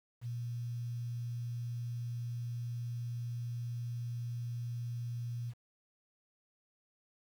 sine tone with quantisation, 119.5 Hz, A#2, 43 cents sharp, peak -36 dBFS, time 0.21-5.54 s, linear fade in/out 50 ms, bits 10, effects none

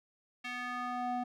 square tone with band-pass filter sweep, 246.9 Hz, B3, in tune, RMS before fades -37 dBFS, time 0.44-1.24 s, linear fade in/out 10 ms, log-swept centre 2400 to 590 Hz, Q 2.1, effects none

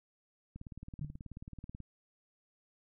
click train, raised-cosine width 5 ms, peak -33 dBFS, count 24, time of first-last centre 0.56-1.803 s, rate 18.5 Hz
sine tone with exponential decay, 146.83 Hz, D3, in tune, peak -33 dBFS, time 1.01-1.19 s, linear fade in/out 5 ms, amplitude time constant 37 ms
effects none

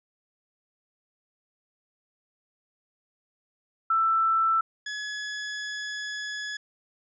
sine / sawtooth tone pair in turn, 1329 / 1693.9 Hz, E6 / G#6, +14 / +34 cents, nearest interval major third, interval 420 cents, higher second, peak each -20 / -28 dBFS, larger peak first, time 3.9-4.61 / 4.86-6.57 s, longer second, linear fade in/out 5 ms, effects resampled to 16000 Hz

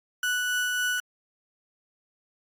35% pulse tone with tremolo, 1480 Hz, F#6, in tune, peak -22 dBFS, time 0.23-1 s, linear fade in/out 2 ms, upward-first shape triangle, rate 3.6 Hz, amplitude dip 25%, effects AAC 64 kbps

